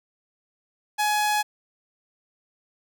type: tone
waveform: sawtooth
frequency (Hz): 841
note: G#5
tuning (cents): +22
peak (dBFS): -17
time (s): 0.98-1.43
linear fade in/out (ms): 20
effects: none